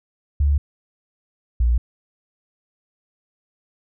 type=tone pair in turn; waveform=sine; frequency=71.7 / 59.17 Hz; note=D2 / A#1; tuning=-41 / +27 cents; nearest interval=minor third; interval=332 cents; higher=first; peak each=-14 dBFS; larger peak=neither; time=0.4-0.58 / 1.6-1.78 s; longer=neither; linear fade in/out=5 ms; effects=none